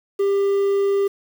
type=tone with quantisation; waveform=triangle; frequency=397.4 Hz; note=G4; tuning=24 cents sharp; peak=-14 dBFS; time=0.19-1.08 s; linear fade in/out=10 ms; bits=7; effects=none